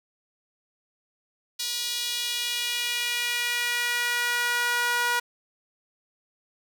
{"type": "tone with high-pass filter sweep", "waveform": "sawtooth", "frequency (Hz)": 481.9, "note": "B4", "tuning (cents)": -43, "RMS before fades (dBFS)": -27, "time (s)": [1.59, 5.2], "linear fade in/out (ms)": 10, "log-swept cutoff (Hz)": [4100, 1200], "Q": 1.9, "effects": []}